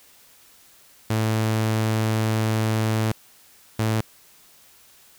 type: tone pair in turn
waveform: sawtooth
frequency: 110 / 110 Hz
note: A2 / A2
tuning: 0 / 0 cents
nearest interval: unison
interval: 0 cents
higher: neither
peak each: -16 dBFS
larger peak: neither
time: 1.1-3.12 / 3.79-4.01 s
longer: first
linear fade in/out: 5 ms
effects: white hiss -53 dBFS RMS until 5.18 s